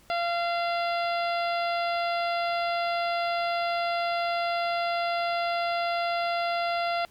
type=harmonic tone; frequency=688 Hz; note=F5; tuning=26 cents flat; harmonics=1 / 2 / 3 / 4 / 5 / 6 / 7; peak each=-26 / -32 / -36 / -38 / -40 / -42 / -43 dBFS; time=0.1-7.05 s; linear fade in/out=0 ms; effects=pink hiss -58 dBFS RMS until 7.1 s + MP3 96 kbps